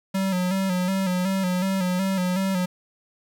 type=tone with vibrato; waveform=square; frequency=186.7 Hz; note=F#3; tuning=16 cents sharp; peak=-22 dBFS; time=0.14-2.66 s; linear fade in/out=10 ms; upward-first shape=square; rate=2.7 Hz; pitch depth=52 cents each way; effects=9-bit